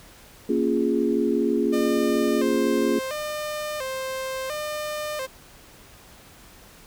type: chord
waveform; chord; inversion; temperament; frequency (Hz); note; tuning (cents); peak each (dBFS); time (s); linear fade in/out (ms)
sine; Bb minor seventh; none; equal; 233.1 / 277.2 / 349.2 / 415.3; Bb3 / Db4 / F4 / Ab4; 0 / 0 / 0 / 0; -25; 0.49-2.99; 5
type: tone with vibrato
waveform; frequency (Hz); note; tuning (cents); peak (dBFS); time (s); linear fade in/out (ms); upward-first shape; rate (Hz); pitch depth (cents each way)
sawtooth; 563; C#5; +27; -24; 1.72-5.27; 20; square; 0.72; 120
effects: pink hiss -49 dBFS RMS until 6.86 s